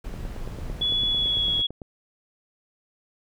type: noise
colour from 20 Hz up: brown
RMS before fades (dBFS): -34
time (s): 0.04-1.62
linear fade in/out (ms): 5
type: click train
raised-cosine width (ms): 2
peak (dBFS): -24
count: 16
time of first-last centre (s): 0.14-1.818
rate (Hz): 8.94
type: tone with pitch glide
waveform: sine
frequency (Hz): 3400 to 3344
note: G#7 to G#7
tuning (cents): +40 to +11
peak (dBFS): -21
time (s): 0.81-1.67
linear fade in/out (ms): 10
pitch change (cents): -29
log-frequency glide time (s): 1.08-1.54
effects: none